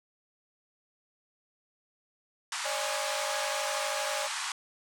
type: band-pass noise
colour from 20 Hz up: pink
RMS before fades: -35 dBFS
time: 2.52-4.52 s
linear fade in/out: 2 ms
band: 850 to 9600 Hz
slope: 48 dB/octave
type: chord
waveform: 35% pulse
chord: C# suspended second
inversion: none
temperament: equal with one note detuned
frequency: 554.4 / 606.6 / 830.6 Hz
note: C#5 / D#5 / G#5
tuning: 0 / -44 / 0 cents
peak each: -36 / -35 / -36 dBFS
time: 2.64-4.28 s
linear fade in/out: 20 ms
effects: none